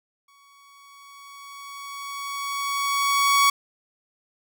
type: tone with exponential growth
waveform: sawtooth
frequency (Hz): 1122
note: C#6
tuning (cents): +21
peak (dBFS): -11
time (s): 0.28-3.5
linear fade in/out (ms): 5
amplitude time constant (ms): 700
effects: none